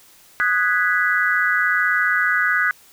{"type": "chord", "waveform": "sine", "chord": "G# minor seventh", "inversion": "second", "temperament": "equal", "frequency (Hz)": [1244.5, 1480, 1661.2, 1975.5], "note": ["D#6", "F#6", "G#6", "B6"], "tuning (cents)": [0, 0, 0, 0], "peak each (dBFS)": [-24, -19, -21, -23], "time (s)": [0.4, 2.71], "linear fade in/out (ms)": 0, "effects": ["white hiss -50 dBFS RMS until 2.92 s"]}